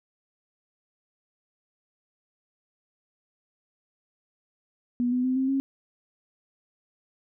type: tone with pitch steps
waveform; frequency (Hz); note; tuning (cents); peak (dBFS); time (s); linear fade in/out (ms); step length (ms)
sine; 243.7 / 250.3 / 257 / 263.9 / 271; B3 / B3 / C4 / C4 / C#4; -23 / +23 / -31 / +15 / -39; -22; 5-5.6; 0; 120
effects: none